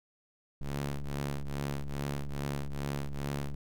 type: ring-modulated tone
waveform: sawtooth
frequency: 70.4 Hz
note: C#2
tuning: 27 cents sharp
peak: -26 dBFS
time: 0.61-3.55 s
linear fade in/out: 0 ms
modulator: 71.6 Hz
effects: none